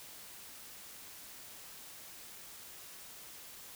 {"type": "silence", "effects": ["white hiss -51 dBFS RMS until 3.75 s"]}